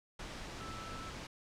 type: tone in noise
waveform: sine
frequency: 1318.5 Hz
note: E6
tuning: in tune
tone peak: -47 dBFS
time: 0.6-1.1 s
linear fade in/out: 5 ms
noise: pink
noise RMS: -45 dBFS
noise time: 0.19-1.27 s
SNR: -5 dB
effects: low-pass 6000 Hz 12 dB/octave